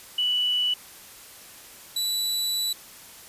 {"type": "tone pair in turn", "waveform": ["sine", "sawtooth"], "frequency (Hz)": [2960, 3951], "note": ["F#7", "B7"], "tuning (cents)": [0, 0], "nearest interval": "perfect fourth", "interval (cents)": 500, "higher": "second", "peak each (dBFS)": -21, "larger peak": "neither", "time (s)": [[0.18, 0.74], [1.96, 2.73]], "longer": "second", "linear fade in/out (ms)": 5, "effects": ["white hiss -46 dBFS RMS until 3.28 s", "resampled to 32000 Hz"]}